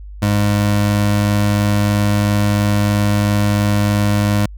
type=tone; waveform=25% pulse; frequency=103 Hz; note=G#2; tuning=14 cents flat; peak=-9 dBFS; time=0.22-4.46 s; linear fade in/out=5 ms; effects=added 50 Hz sine -30 dBFS peak until 4.57 s